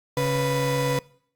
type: tone pair together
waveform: 35% pulse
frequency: 138.79 / 494.6 Hz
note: C#3 / B4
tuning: +2 / +3 cents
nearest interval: octave + minor seventh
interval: 2201 cents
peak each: -23 / -22 dBFS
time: 0.17-0.99 s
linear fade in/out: 2 ms
effects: noise-tail reverb RT60 0.6 s tail -23 dB re dry + Opus 48 kbps